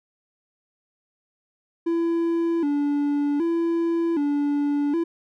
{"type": "tone with vibrato", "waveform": "triangle", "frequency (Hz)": 311.1, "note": "D#4", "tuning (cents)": 0, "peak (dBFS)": -18, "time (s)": [1.86, 5.04], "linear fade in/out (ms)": 10, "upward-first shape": "square", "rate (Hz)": 0.65, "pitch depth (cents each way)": 130, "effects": []}